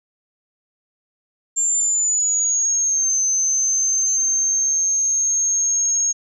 sine linear two-way sweep, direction down then up, 7350 to 6190 to 6550 Hz, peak -16 dBFS, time 1.56-6.13 s, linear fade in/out 20 ms, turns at 3.23 s, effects none

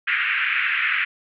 white band-pass noise, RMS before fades -22 dBFS, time 0.07-1.05 s, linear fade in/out 10 ms, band 1400 to 2600 Hz, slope 48 dB/octave, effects none

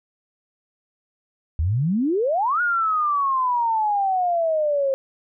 sine exponential two-way sweep, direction up then down, 72.8 to 1457 to 531 Hz, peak -18 dBFS, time 1.59-4.94 s, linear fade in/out 0 ms, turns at 2.61 s, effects none

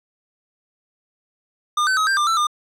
square tone with pitch steps, 1209 / 1525 / 1272 / 1580 / 1194 / 1331 / 1207 Hz, D6 / G6 / D#6 / G6 / D6 / E6 / D6, +50 / -48 / +38 / +13 / +28 / +16 / +47 cents, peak -17 dBFS, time 1.77-2.47 s, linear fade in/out 5 ms, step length 100 ms, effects low-pass 8000 Hz 12 dB/octave

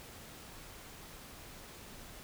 silence, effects pink hiss -51 dBFS RMS until 2.23 s

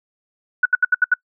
sine tone bursts, 1480 Hz, F#6, in tune, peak -10 dBFS, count 6, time 0.63-1.14 s, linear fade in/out 5 ms, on 25 ms, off 72 ms, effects noise-tail reverb RT60 0.1 s tail -26 dB re dry

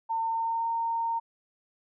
sine tone with pitch glide, 905 to 919.2 Hz, A5 to A#5, +48 to -25 cents, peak -26 dBFS, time 0.09-1.2 s, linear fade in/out 20 ms, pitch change +27 cents, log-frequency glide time 0.24-0.69 s, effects none

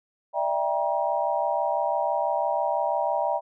sine chord, E half-diminished seventh, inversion third, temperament just, 593.3 / 659.3 / 791.1 / 949.3 Hz, D5 / E5 / G5 / Bb5, +18 / 0 / +16 / +31 cents, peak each -28 dBFS, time 0.33-3.41 s, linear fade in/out 50 ms, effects none

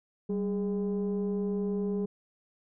sine tone pair together, 194 / 412.7 Hz, G3 / G#4, -18 / -11 cents, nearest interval octave + minor second, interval 1307 cents, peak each -28 / -30 dBFS, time 0.29-2.06 s, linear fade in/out 10 ms, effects tanh soft clip ceiling -24 dBFS

